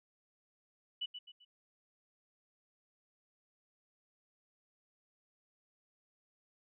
sine tone with echo, 2960 Hz, F#7, in tune, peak -35 dBFS, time 1.01-1.06 s, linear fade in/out 10 ms, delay 130 ms, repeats 3, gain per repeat -8 dB, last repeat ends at 1.45 s, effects none

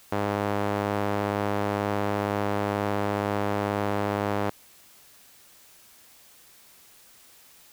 sawtooth tone with band-pass filter, 102.1 Hz, G#2, 29 cents flat, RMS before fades -27 dBFS, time 0.12-4.5 s, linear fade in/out 5 ms, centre 740 Hz, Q 0.76, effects white hiss -54 dBFS RMS until 7.72 s

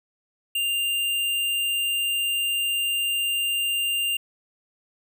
square tone, 2794 Hz, F7, in tune, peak -23 dBFS, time 0.55-4.17 s, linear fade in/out 5 ms, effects none

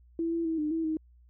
sine tone with pitch steps, 331.6 / 334.3 / 323.9 / 302.7 / 325.8 / 314.9 Hz, E4 / E4 / E4 / D#4 / E4 / D#4, +10 / +24 / -30 / -48 / -20 / +21 cents, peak -27 dBFS, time 0.19-0.97 s, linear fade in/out 2 ms, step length 130 ms, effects added 60 Hz sine -55 dBFS peak until 1.29 s

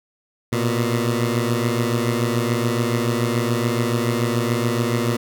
15% pulse beating tone pair, 116.54 / 123.54 Hz, A#2 / B2, 0 / +1 cents, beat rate 7 Hz, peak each -14 / -17 dBFS, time 0.52-5.17 s, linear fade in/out 10 ms, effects none

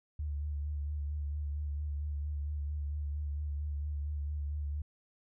sine tone with vibrato, 73.42 Hz, D2, in tune, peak -33 dBFS, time 0.19-4.82 s, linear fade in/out 5 ms, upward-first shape sine, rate 4.4 Hz, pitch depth 36 cents each way, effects none

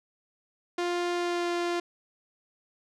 sawtooth tone with pitch glide, 350.5 to 347.3 Hz, F4 to F4, +6 to -10 cents, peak -23 dBFS, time 0.78-1.8 s, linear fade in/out 5 ms, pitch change -16 cents, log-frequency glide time 1.15-1.5 s, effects low-pass 6000 Hz 12 dB/octave

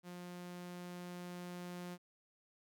sawtooth tone with level ramp, 177.4 Hz, F3, 27 cents sharp, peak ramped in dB -43 to -40 dBFS, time 0.03-1.98 s, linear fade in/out 50 ms, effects none

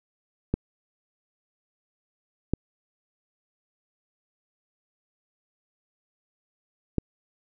clicks, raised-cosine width 3 ms, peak -10 dBFS, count 3, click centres 0.54 / 2.536 / 6.983 s, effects none

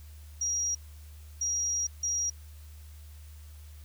sine tone bursts at uneven times, 5710 Hz, F8, 37 cents sharp, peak -27 dBFS, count 3, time 0.41-0.75 / 1.41-1.87 / 2.03-2.3 s, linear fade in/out 5 ms, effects added 75 Hz sine -45 dBFS peak until 3.84 s + white hiss -59 dBFS RMS until 3.84 s

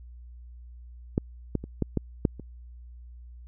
clicks, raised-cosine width 3 ms, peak -10 / -13 / -24 / -12 / -12 / -8 / -26 dBFS, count 7, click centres 1.179 / 1.553 / 1.64 / 1.823 / 1.973 / 2.252 / 2.397 s, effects added 60 Hz sine -43 dBFS peak until 3.47 s

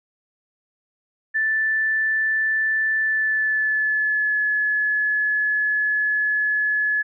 sine tone with pitch glide, 1760 to 1706.9 Hz, A6 to G#6, 0 to +47 cents, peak -18 dBFS, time 1.34-7.03 s, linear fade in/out 20 ms, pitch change -53 cents, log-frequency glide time 3-4.38 s, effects none

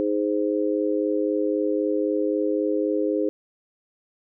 harmonic tone, 103.83 Hz, G#2, in tune, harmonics 3 / 4 / 5, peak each -24 / -25 / -26 dBFS, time 0-3.29 s, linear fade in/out 0 ms, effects none

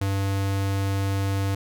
square tone, 98 Hz, G2, in tune, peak -23 dBFS, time 0.01-1.55 s, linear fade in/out 5 ms, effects none

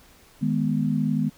sine tone cluster, 156.1 / 208.6 / 246.8 Hz, D#3 / G#3 / B3, +6 / +8 / -1 cents, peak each -25 dBFS, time 0.41-1.3 s, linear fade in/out 20 ms, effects pink hiss -54 dBFS RMS until 1.37 s

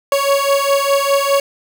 30% pulse beating tone pair, 554.4 / 559.3 Hz, C#5 / C#5, 0 / +15 cents, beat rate 4.9 Hz, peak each -13 dBFS, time 0.12-1.4 s, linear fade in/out 2 ms, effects none

